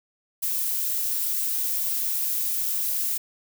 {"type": "noise", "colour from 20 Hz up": "violet", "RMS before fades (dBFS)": -26, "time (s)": [0.42, 3.18], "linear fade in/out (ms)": 10, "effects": []}